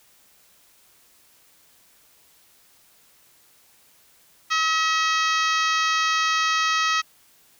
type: harmonic tone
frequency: 640 Hz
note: D#5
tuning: 49 cents sharp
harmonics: 2 / 3 / 4 / 5 / 6 / 7 / 8 / 9 / 10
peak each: -22 / -26 / -28 / -30 / -32 / -33 / -34 / -35 / -36 dBFS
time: 4.5-7.02 s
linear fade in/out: 20 ms
effects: white hiss -57 dBFS RMS until 7.59 s